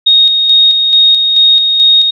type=tone with tremolo; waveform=sine; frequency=3729 Hz; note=A#7; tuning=in tune; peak=-3 dBFS; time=0.06-2.11 s; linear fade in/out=10 ms; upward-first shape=square; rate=2.3 Hz; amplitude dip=40%; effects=none